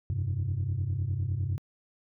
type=chord; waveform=sine; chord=F suspended second; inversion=none; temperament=equal with one note detuned; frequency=87.31 / 97.15 / 130.81 Hz; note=F2 / G2 / C3; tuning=0 / -15 / 0 cents; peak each=-33 / -28 / -31 dBFS; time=0.1-1.58 s; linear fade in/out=0 ms; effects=tanh soft clip ceiling -23 dBFS